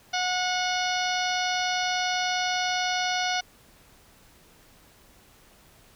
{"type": "harmonic tone with a mistuned harmonic", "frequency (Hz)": 730, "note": "F#5", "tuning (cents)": -24, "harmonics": [1, 2, 3, 4, 5, 6, 7, 8], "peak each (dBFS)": [-28, -31, -33, -34, -35, -36, -36, -37], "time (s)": [0.13, 3.41], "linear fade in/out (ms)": 10, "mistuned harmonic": 5, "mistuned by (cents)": -36, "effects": ["pink hiss -56 dBFS RMS until 5.95 s"]}